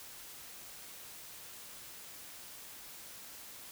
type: silence
effects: white hiss -50 dBFS RMS until 3.71 s